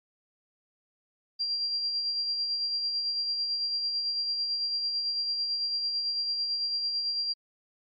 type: tone with tremolo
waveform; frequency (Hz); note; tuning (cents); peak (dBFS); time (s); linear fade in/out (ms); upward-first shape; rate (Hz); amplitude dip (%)
sine; 4750; D8; +19; -26; 1.39-7.34; 20; sine; 9; 35
effects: AAC 48 kbps